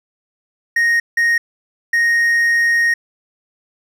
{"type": "tone bursts at uneven times", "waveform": "triangle", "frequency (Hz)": 1864.7, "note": "A#6", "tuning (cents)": 0, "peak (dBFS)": -10, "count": 3, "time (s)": [[0.76, 1], [1.17, 1.38], [1.93, 2.94]], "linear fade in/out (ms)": 5, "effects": []}